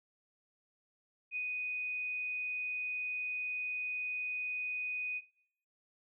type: tone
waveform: sine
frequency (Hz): 2489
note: D#7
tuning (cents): 0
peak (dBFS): -34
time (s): 1.31-5.22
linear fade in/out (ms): 50
effects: noise-tail reverb RT60 0.6 s tail -17 dB re dry

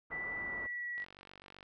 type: low-pass noise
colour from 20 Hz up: white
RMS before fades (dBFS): -49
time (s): 0.1-0.67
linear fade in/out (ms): 10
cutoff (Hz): 1300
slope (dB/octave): 24
type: tone with pitch glide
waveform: sine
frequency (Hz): 1975.5 to 1934.8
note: B6 to B6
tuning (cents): 0 to -36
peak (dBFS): -37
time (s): 0.11-1.05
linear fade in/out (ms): 20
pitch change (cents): -36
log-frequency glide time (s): 0.39-0.87
type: click train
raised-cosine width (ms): 0.3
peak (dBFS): -36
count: 32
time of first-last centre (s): 0.98-1.629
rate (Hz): 47.8
effects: none

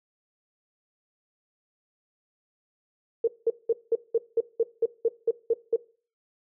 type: tone bursts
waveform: sine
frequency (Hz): 458.4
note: A#4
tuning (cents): -29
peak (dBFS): -18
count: 12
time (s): 3.24-5.762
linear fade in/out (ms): 5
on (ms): 36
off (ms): 190
effects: noise-tail reverb RT60 0.4 s tail -20 dB re dry

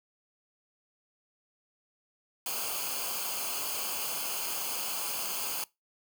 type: noise with comb filter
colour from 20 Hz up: white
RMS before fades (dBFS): -34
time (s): 2.46-5.64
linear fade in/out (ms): 2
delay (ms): 0.53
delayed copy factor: -0.75
effects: noise-tail reverb RT60 0.2 s tail -22 dB re dry

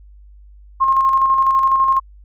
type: tone with tremolo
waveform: sine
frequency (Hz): 1069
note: C6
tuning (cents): +37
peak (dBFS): -10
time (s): 0.8-2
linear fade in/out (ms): 20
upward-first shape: square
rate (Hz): 12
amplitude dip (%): 35
effects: added 50 Hz sine -40 dBFS peak until 2.24 s

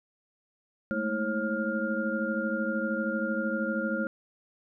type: tone cluster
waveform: sine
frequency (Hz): 211.1 / 224 / 322.6 / 541 / 1409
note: G#3 / A3 / E4 / C#5 / F6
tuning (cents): +29 / +31 / -37 / -42 / +15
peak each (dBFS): -33 / -33 / -36 / -33 / -33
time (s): 0.91-4.07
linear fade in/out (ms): 0
effects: none

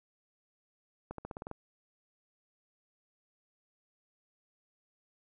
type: accelerating click train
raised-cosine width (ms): 1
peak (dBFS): -26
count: 8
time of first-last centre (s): 1.11-1.513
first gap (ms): 73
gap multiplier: 0.92
effects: none

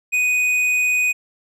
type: tone with tanh clipping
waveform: sine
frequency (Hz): 2489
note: D#7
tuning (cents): 0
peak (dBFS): -17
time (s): 0.12-1.13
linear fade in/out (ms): 20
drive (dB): 9
effects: none

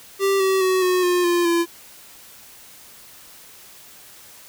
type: tone with pitch steps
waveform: square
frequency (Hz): 392 / 382.8 / 373.9 / 365.1 / 356.6 / 348.2 / 340.1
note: G4 / G4 / F#4 / F#4 / F4 / F4 / F4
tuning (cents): 0 / -41 / +18 / -23 / +36 / -5 / -46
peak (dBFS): -17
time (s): 0.19-1.66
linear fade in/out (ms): 50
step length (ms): 210
effects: white hiss -45 dBFS RMS until 4.48 s

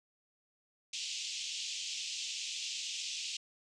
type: band-pass noise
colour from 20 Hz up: pink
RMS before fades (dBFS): -40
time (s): 0.93-3.37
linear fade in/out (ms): 5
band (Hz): 2600 to 7400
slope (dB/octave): 48
effects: none

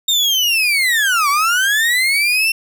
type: linear two-way sweep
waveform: 35% pulse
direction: down then up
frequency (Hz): 3700 to 1108.7 to 2720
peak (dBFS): -11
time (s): 0.08-2.52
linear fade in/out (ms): 5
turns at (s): 1.29
effects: none

